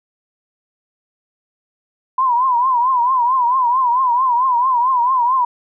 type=tone with vibrato; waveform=sine; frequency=1000 Hz; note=B5; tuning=21 cents sharp; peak=-12 dBFS; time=2.18-5.45 s; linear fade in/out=5 ms; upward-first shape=triangle; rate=4.5 Hz; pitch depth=130 cents each way; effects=none